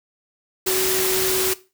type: tone in noise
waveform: sine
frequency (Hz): 375.4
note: F#4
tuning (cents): +25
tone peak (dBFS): -22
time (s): 0.66-1.54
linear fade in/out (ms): 10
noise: white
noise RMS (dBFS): -22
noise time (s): 0.66-1.54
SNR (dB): -3
effects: noise-tail reverb RT60 0.3 s tail -18 dB re dry